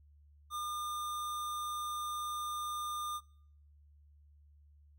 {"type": "tone", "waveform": "square", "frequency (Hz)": 1207, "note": "D6", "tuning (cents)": 47, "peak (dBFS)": -37, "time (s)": [0.5, 3.21], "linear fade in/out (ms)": 50, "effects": ["noise-tail reverb RT60 0.6 s tail -23 dB re dry", "added 73 Hz sine -59 dBFS peak until 4.98 s"]}